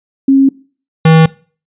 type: tone pair in turn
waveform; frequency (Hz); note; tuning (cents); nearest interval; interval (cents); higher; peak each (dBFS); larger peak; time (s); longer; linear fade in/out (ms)
sine / square; 271 / 160.76; C#4 / E3; -39 / -43; major sixth; 904; first; -4; neither; 0.28-0.49 / 1.05-1.26; neither; 5
effects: noise-tail reverb RT60 0.4 s tail -22 dB re dry + resampled to 8000 Hz